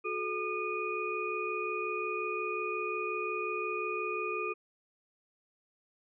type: tone cluster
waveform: sine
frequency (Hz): 365.1 / 430.7 / 1212 / 2468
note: F#4 / A4 / D#6 / D#7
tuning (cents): -23 / -37 / -46 / -15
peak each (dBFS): -38 / -37 / -37 / -37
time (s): 0.04-4.54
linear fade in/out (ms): 20
effects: none